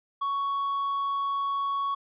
triangle tone, 1114 Hz, C#6, 8 cents sharp, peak -24 dBFS, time 0.21-1.95 s, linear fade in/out 10 ms, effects resampled to 8000 Hz

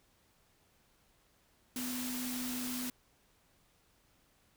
sine tone in noise, 250 Hz, B3, 21 cents sharp, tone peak -38 dBFS, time 1.76-2.9 s, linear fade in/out 2 ms, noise white, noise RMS -41 dBFS, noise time 1.76-2.9 s, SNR 0 dB, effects pink hiss -70 dBFS RMS until 4.56 s

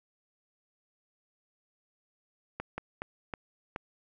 slowing click train, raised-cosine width 0.5 ms, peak -20 dBFS, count 5, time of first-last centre 2.6-3.761 s, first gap 180 ms, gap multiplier 1.33, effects none

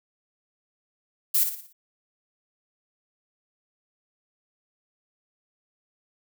violet noise with echo, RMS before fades -21 dBFS, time 1.34-1.44 s, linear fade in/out 10 ms, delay 58 ms, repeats 5, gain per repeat -7 dB, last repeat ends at 1.73 s, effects none

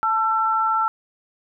sine tone pair together, 880 / 1343 Hz, A5 / E6, 0 / +32 cents, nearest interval perfect fifth, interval 732 cents, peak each -22 / -19 dBFS, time 0.03-0.88 s, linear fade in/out 0 ms, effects none

